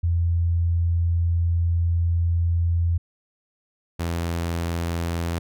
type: tone pair in turn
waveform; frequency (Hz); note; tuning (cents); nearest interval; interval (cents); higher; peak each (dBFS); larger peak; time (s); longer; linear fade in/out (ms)
sine / sawtooth; 85 / 84.55; F2 / E2; -46 / +44; unison; 10; first; -18 / -20; first; 0.03-2.98 / 3.99-5.39; first; 10
effects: none